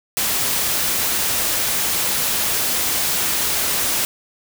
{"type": "noise", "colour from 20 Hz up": "white", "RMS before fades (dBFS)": -20, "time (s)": [0.17, 4.05], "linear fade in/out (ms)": 0, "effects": []}